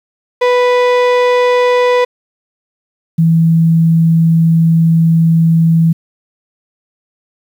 35% pulse / sine tone pair in turn, 493.9 / 164.2 Hz, B4 / E3, 0 / -6 cents, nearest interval octave + perfect fifth, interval 1906 cents, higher first, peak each -6 dBFS, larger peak neither, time 0.41-2.05 / 3.18-5.93 s, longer second, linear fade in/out 10 ms, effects low-pass 3000 Hz 12 dB/octave + 7-bit

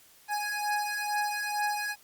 25% pulse beating tone pair, 830.6 / 832.8 Hz, G#5 / G#5, 0 / +5 cents, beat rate 2.2 Hz, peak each -28 dBFS, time 0.28-1.96 s, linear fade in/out 50 ms, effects white hiss -58 dBFS RMS until 2.03 s + Opus 48 kbps

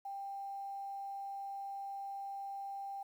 sine tone with quantisation, 791 Hz, G5, 15 cents sharp, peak -40 dBFS, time 0.05-3.03 s, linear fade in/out 5 ms, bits 11, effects none

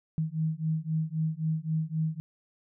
sine beating tone pair, 156.7 / 160.5 Hz, D#3 / E3, +13 / -46 cents, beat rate 3.8 Hz, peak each -30 dBFS, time 0.18-2.2 s, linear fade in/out 0 ms, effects none

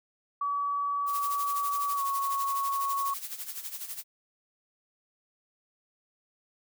sine tone with pitch glide, 1141 to 1107.2 Hz, C#6 to C#6, +50 to -2 cents, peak -27 dBFS, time 0.41-3.14 s, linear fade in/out 5 ms, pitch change -52 cents, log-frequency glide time 1.95-2.02 s
blue noise with tremolo, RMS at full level -36 dBFS, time 1.06-4.04 s, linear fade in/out 50 ms, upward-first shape sine, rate 12 Hz, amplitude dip 70%
effects none

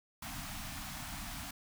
pink band-stop noise, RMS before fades -43 dBFS, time 0.22-1.51 s, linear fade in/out 5 ms, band 300 to 640 Hz, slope 96 dB/octave, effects none

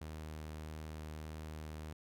sawtooth tone with vibrato, 77.6 Hz, D#2, 4 cents flat, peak -40 dBFS, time 0.01-1.93 s, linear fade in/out 5 ms, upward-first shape triangle, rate 1.6 Hz, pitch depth 9 cents each way, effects none

